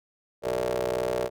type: ring-modulated tone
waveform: 25% pulse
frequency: 62 Hz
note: B1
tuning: 7 cents sharp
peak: -19 dBFS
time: 0.42-1.3 s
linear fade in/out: 50 ms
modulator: 516 Hz
effects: none